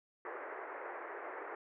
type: band-pass noise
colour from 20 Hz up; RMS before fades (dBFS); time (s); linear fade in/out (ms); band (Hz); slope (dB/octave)
pink; -45; 0.25-1.55; 2; 360 to 2000; 48
effects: none